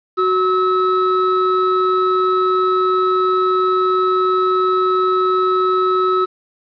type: tone pair together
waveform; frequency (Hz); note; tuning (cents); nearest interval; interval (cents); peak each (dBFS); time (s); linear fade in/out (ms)
triangle; 371.2 / 1294.1; F#4 / E6; +6 / -32; octave + minor seventh; 2162; -14; 0.17-6.26; 20
effects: resampled to 11025 Hz + 8-bit